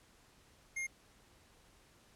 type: tone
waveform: square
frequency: 2129 Hz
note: C7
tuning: 30 cents sharp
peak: -37 dBFS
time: 0.76-0.87 s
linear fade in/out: 10 ms
effects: pink hiss -65 dBFS RMS until 2.15 s + low-pass 11000 Hz 12 dB/octave